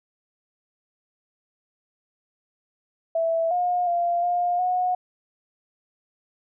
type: tone with pitch steps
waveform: sine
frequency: 659 / 715 / 693 / 707 / 728 Hz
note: E5 / F5 / F5 / F5 / F#5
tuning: -1 / +41 / -14 / +21 / -28 cents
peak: -20 dBFS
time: 3.15-4.95 s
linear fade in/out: 5 ms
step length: 360 ms
effects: none